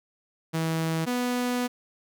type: tone pair in turn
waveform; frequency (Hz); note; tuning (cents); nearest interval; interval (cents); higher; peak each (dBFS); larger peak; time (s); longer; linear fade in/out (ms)
sawtooth; 162.1 / 246.6; E3 / B3; -29 / -2; perfect fifth; 727; second; -21; neither; 0.53-1.06 / 1.06-1.68; second; 20
effects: none